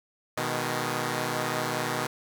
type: chord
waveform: 5% pulse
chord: G# minor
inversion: first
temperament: equal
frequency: 123.47 / 155.56 / 207.7 Hz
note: B2 / D#3 / G#3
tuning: 0 / 0 / 0 cents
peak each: -19 / -20 / -25 dBFS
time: 0.37-2.07 s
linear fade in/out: 5 ms
effects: none